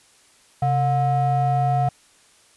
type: ring-modulated tone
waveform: triangle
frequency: 293.7 Hz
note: D4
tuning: in tune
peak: -12 dBFS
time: 0.62-1.89 s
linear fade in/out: 5 ms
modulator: 427 Hz
effects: white hiss -55 dBFS RMS until 2.56 s + resampled to 24000 Hz